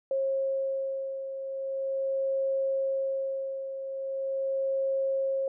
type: beating tone pair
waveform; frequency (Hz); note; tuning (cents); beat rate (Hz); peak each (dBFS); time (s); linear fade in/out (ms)
sine; 539 / 539.41; C#5 / C#5; -49 / -47; 0.41; -28 / -35; 0.11-5.48; 2
effects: none